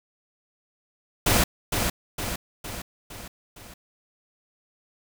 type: noise with echo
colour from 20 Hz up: pink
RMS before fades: -20 dBFS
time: 1.26-1.44 s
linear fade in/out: 5 ms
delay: 460 ms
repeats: 5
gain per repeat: -5 dB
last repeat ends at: 3.74 s
effects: none